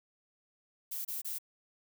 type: noise bursts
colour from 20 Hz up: violet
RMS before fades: -38 dBFS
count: 3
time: 0.91-1.386 s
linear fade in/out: 10 ms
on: 140 ms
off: 28 ms
effects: none